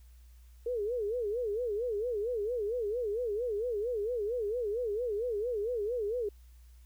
sine tone with vibrato, 449.8 Hz, A4, 38 cents sharp, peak -30 dBFS, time 0.66-6.29 s, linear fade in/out 5 ms, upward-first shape sine, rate 4.4 Hz, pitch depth 190 cents each way, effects added 60 Hz sine -52 dBFS peak until 6.85 s + white hiss -69 dBFS RMS until 6.85 s

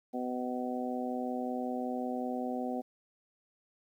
harmonic tone, 125.3 Hz, B2, 25 cents sharp, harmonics 2 / 3 / 4 / 5 / 6, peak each -35 / -43 / -40 / -42 / -39 dBFS, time 0.13-2.82 s, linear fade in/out 20 ms, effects 11-bit

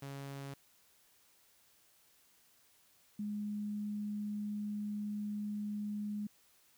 sawtooth / sine tone pair in turn, 138.59 / 208.1 Hz, C#3 / G#3, 0 / +4 cents, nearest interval perfect fifth, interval 704 cents, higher second, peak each -39 / -36 dBFS, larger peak second, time 0.02-0.54 / 3.19-6.27 s, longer second, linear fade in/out 5 ms, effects white hiss -68 dBFS RMS until 6.77 s

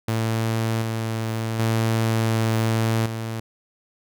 sawtooth tone with level steps, 112.4 Hz, A2, 37 cents sharp, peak -17 / -20 / -15 / -23 dBFS, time 0.08-3.4 s, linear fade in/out 5 ms, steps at 0.82 / 1.59 / 3.06 s, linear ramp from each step 2 ms, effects none

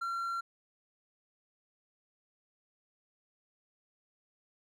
triangle tone, 1368 Hz, F6, 36 cents flat, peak -31 dBFS, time 0.01-0.41 s, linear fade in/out 10 ms, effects none

